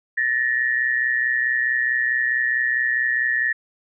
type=tone pair together; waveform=sine; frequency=1753 / 1877.6 Hz; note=A6 / A#6; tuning=-7 / +12 cents; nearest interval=minor second; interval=119 cents; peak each=-21 dBFS; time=0.17-3.53 s; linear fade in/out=10 ms; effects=none